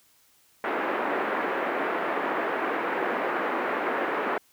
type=band-pass noise; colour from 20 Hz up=pink; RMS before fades=-28 dBFS; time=0.64-4.38 s; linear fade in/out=2 ms; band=310 to 2000 Hz; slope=24 dB/octave; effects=white hiss -62 dBFS RMS until 4.52 s